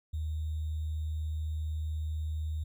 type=tone with sample-and-hold; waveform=sine; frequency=77.9 Hz; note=D#2; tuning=3 cents sharp; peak=-31 dBFS; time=0.13-2.64 s; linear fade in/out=10 ms; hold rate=3675 Hz; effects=none